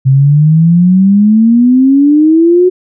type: exponential sweep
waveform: sine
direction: up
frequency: 130.81 to 370 Hz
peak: -3 dBFS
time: 0.05-2.7 s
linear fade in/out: 20 ms
effects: none